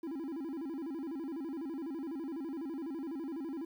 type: tone with vibrato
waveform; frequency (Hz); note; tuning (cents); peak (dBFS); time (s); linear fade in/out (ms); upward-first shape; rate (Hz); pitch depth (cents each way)
triangle; 299.4; D4; +33; -35; 0.03-3.65; 5; square; 12; 180
effects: 11-bit